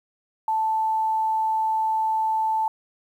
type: tone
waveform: sine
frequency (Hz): 880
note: A5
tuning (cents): 0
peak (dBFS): -20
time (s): 0.48-2.68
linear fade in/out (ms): 2
effects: 9-bit